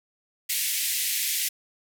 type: band-pass noise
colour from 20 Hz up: white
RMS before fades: -27 dBFS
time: 0.49-1.49 s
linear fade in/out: 10 ms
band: 1900 to 16000 Hz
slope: 48 dB/octave
effects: none